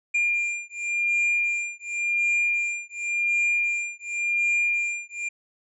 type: beating tone pair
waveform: triangle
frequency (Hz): 2400 / 2400.91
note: D7 / D7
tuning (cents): +37 / +38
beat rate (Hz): 0.91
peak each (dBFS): -24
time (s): 0.14-5.29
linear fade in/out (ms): 10
effects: resampled to 24000 Hz